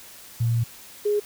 sine tone pair in turn, 116.5 / 415.2 Hz, A#2 / G#4, -1 / 0 cents, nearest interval octave + minor seventh, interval 2201 cents, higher second, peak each -19 dBFS, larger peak neither, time 0.4-0.64 / 1.05-1.2 s, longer first, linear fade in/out 10 ms, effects white hiss -45 dBFS RMS until 1.25 s

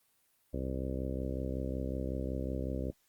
harmonic tone, 65.41 Hz, C2, in tune, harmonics 1 / 2 / 3 / 4 / 5 / 6 / 7 / 8 / 9, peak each -37 / -41 / -43 / -41 / -44 / -46 / -46 / -44 / -47 dBFS, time 0.53-2.91 s, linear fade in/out 10 ms, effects white hiss -72 dBFS RMS until 3.08 s + Opus 32 kbps

